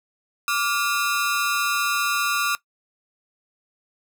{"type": "ring-modulated tone", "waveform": "sawtooth", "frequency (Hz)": 1285, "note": "E6", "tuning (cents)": -45, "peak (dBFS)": -14, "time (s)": [0.48, 2.55], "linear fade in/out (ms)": 0, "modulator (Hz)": 120, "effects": ["noise-tail reverb RT60 0.1 s tail -18 dB re dry"]}